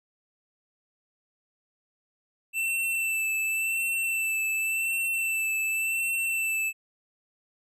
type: tone with vibrato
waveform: square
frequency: 2665 Hz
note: E7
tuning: 18 cents sharp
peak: -26 dBFS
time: 2.53-6.73 s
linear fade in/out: 50 ms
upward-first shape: sine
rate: 0.9 Hz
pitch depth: 25 cents each way
effects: none